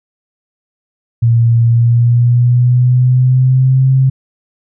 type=tone with pitch glide; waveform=sine; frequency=116.54 to 132.33 Hz; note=A#2 to C3; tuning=0 to +20 cents; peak=-6 dBFS; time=1.22-4.1 s; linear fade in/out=10 ms; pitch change=+220 cents; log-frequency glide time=1.66-3.89 s; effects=none